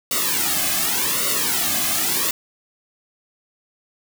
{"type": "noise with flanger", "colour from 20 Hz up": "white", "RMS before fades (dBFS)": -21, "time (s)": [0.11, 2.31], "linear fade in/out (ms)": 2, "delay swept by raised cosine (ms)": [1.2, 2.17], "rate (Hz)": 0.88, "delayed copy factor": -0.95, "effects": []}